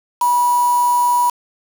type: tone with quantisation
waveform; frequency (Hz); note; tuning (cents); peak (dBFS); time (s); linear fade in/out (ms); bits
sine; 972; B5; -28; -12; 0.21-1.3; 5; 4
effects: none